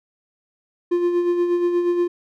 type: tone with tremolo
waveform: triangle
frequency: 350 Hz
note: F4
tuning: 4 cents sharp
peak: -13 dBFS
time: 0.91-2.08 s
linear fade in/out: 10 ms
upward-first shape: sine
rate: 8.4 Hz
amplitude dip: 45%
effects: none